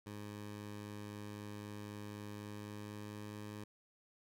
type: tone with pitch glide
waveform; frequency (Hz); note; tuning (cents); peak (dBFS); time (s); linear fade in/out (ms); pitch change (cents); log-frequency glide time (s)
15% pulse; 103.83 to 104.98; G#2 to G#2; 0 to +19; -39; 0.06-3.64; 5; +19; 2.32-3.39
effects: none